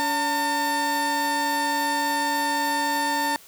30% pulse tone pair together, 284.6 / 903.5 Hz, C#4 / A5, +46 / +46 cents, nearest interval octave + minor sixth, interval 2000 cents, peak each -27 / -20 dBFS, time 0-3.36 s, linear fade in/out 0 ms, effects white hiss -49 dBFS RMS until 3.47 s

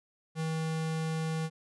square tone, 160 Hz, D#3, 49 cents sharp, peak -31 dBFS, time 0.35-1.5 s, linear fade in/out 50 ms, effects resampled to 24000 Hz

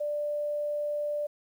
sine tone, 590 Hz, D5, 8 cents sharp, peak -28 dBFS, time 0-1.27 s, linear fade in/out 10 ms, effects 10-bit

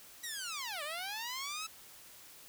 10% pulse linear two-way sweep, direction down then up, 1957 to 571 to 1318 Hz, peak -30 dBFS, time 0.23-1.67 s, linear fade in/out 10 ms, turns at 0.83 s, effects white hiss -55 dBFS RMS until 2.48 s

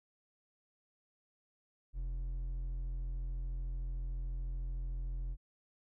triangle tone with hard clipping, 43.17 Hz, F1, 19 cents flat, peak -37 dBFS, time 1.93-5.37 s, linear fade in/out 50 ms, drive 8 dB, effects none

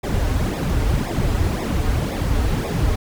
brown noise with flanger, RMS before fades -20 dBFS, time 0.03-2.96 s, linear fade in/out 10 ms, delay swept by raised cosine 0.67 to 5.97 ms, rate 1.9 Hz, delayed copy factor -0.85, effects none

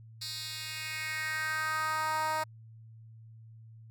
10% pulse tone with high-pass filter sweep, 312.4 Hz, D#4, 7 cents sharp, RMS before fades -34 dBFS, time 0.21-2.44 s, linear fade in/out 10 ms, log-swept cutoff 4200 to 770 Hz, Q 2.9, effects added 112 Hz sine -49 dBFS peak until 3.9 s

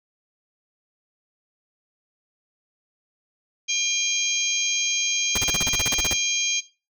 harmonic tone, 802 Hz, G5, 39 cents sharp, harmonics 3 / 4 / 5 / 6 / 7 / 8, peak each -27 / -26 / -34 / -33 / -35 / -25 dBFS, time 3.68-6.61 s, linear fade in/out 20 ms
pink noise bursts, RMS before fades -26 dBFS, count 13, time 5.35-6.135 s, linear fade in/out 5 ms, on 29 ms, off 34 ms
effects noise-tail reverb RT60 0.3 s tail -18 dB re dry

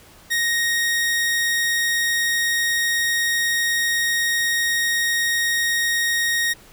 sawtooth tone, 1868 Hz, A#6, 3 cents sharp, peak -15 dBFS, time 0.3-6.54 s, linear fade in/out 20 ms, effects pink hiss -48 dBFS RMS until 6.72 s

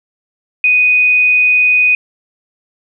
sine tone, 2489 Hz, D#7, in tune, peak -7 dBFS, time 0.64-1.95 s, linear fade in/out 2 ms, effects none

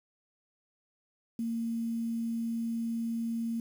sine tone with quantisation, 229.9 Hz, A#3, 24 cents flat, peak -30 dBFS, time 1.39-3.6 s, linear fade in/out 2 ms, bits 9, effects none

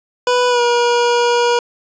25% pulse tone with pitch glide, 493.9 to 479 Hz, B4 to A#4, 0 to +47 cents, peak -8 dBFS, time 0.27-1.59 s, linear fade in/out 2 ms, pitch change -53 cents, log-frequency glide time 0.49-0.61 s, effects resampled to 16000 Hz + 7-bit

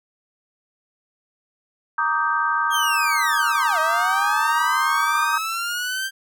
sine chord, Eb major seventh, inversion second, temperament equal with one note detuned, 932.3 / 1164.5 / 1244.5 / 1568 Hz, Bb5 / D6 / Eb6 / G6, 0 / -15 / 0 / 0 cents, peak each -25 / -25 / -23 / -23 dBFS, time 1.98-5.38 s, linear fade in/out 5 ms
sawtooth linear two-way sweep, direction down then up, 3282 to 622.3 to 1586 Hz, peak -20 dBFS, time 2.7-6.11 s, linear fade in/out 50 ms, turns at 3.79 s
effects none

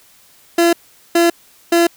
30% pulse tone bursts, 340.1 Hz, F4, 46 cents flat, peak -7 dBFS, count 3, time 0.58-1.87 s, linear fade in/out 5 ms, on 150 ms, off 420 ms, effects white hiss -49 dBFS RMS until 1.96 s

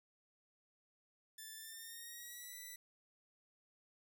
5% pulse tone with pitch glide, 1760 to 1975.5 Hz, A6 to B6, 0 to 0 cents, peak -39 dBFS, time 1.38-2.76 s, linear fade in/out 5 ms, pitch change +200 cents, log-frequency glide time 1.56-2.54 s, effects none

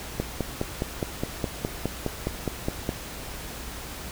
click train, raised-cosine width 2 ms, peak -12 dBFS, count 14, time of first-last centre 0.2-2.892 s, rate 4.83 Hz, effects added 60 Hz sine -43 dBFS peak until 4.11 s + pink hiss -38 dBFS RMS until 4.11 s

